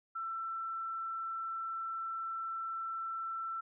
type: tone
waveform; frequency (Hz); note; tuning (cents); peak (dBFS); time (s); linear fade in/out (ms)
sine; 1338; E6; +25; -36; 0.15-3.61; 10
effects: none